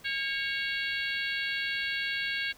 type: harmonic tone with a mistuned harmonic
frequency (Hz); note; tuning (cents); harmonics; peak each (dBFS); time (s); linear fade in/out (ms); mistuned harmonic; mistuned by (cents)
554.4; C#5; 0; 3 / 4 / 5 / 6 / 7 / 8; -33 / -35 / -37 / -39 / -40 / -41; 0.04-2.53; 20; 3; -42
effects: pink hiss -56 dBFS RMS until 2.57 s